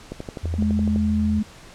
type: click train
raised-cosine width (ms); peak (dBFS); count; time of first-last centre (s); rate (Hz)
2; -17; 11; 0.12-0.96; 11.9
type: tone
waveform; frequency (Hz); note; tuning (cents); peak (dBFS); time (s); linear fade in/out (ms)
sine; 82.8; E2; +8; -23; 0.43-1.4; 10
type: tone with pitch glide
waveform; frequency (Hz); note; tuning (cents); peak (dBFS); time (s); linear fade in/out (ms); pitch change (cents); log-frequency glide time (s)
sine; 210.8 to 212.6; G#3 to G#3; +26 to +41; -19; 0.58-1.43; 10; +15; 0.79-1.18
effects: pink hiss -45 dBFS RMS until 1.74 s + low-pass 8000 Hz 12 dB/octave